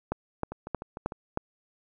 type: two click trains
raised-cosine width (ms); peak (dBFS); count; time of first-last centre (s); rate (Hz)
1; -14 / -23; 5 / 5; 0.12-1.374 / 0.52-1.122; 3.19 / 6.65
effects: none